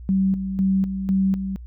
sine tone with tremolo, 191.9 Hz, G3, 37 cents flat, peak -16 dBFS, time 0.09-1.56 s, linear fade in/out 0 ms, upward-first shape square, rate 2 Hz, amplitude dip 60%, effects added 60 Hz sine -35 dBFS peak until 1.66 s

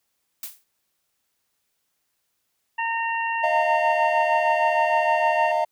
blue noise with exponential decay, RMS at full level -29 dBFS, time 0.43-0.64 s, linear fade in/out 2 ms, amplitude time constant 44 ms
harmonic tone, 917 Hz, A#5, 29 cents flat, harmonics 1 / 2 / 3, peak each -25 / -28 / -30 dBFS, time 2.78-5.52 s, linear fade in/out 10 ms
triangle chord, Eb suspended second, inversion none, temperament equal with one note detuned, 622.3 / 698.5 / 910.5 Hz, Eb5 / F5 / Bb5, 0 / 0 / -41 cents, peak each -22 dBFS, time 3.43-5.65 s, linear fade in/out 10 ms
effects white hiss -74 dBFS RMS until 5.71 s

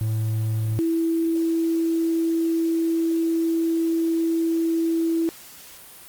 triangle / sine tone pair in turn, 110 / 329.6 Hz, A2 / E4, 0 / 0 cents, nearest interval octave + perfect fifth, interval 1900 cents, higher second, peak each -19 dBFS, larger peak neither, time 0.01-0.79 / 0.79-5.29 s, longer second, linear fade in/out 0 ms, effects white hiss -44 dBFS RMS until 6.08 s + Opus 32 kbps

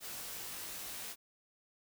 white noise with comb filter, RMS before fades -44 dBFS, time 0-1.16 s, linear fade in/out 50 ms, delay 18 ms, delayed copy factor -0.55, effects none

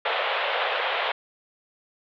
pink band-pass noise, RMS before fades -26 dBFS, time 0.05-1.12 s, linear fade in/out 5 ms, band 480 to 3600 Hz, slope 48 dB/octave, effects none

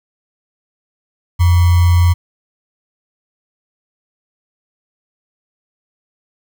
sine tone with sample-and-hold, 87.31 Hz, F2, in tune, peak -7 dBFS, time 1.39-2.14 s, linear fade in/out 20 ms, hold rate 1050 Hz, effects none

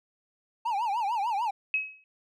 triangle tone with vibrato, 871 Hz, A5, 18 cents flat, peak -24 dBFS, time 0.65-1.51 s, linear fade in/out 10 ms, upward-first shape triangle, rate 6.7 Hz, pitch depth 230 cents each way
sine tone with exponential decay, 2559 Hz, D#7, 48 cents sharp, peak -21 dBFS, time 1.74-2.04 s, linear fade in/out 1 ms, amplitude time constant 64 ms
effects none

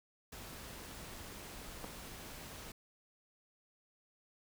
pink noise, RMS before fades -49 dBFS, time 0.32-2.72 s, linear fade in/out 5 ms
clicks, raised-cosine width 1 ms, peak -31 dBFS, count 2, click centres 1.842 / 1.846 s
effects none

